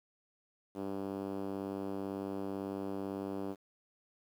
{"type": "tone with band-pass filter", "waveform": "5% pulse", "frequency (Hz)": 98, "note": "G2", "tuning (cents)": 0, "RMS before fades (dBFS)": -39, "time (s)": [0.74, 3.56], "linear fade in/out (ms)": 50, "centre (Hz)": 290, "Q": 1.5, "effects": ["10-bit"]}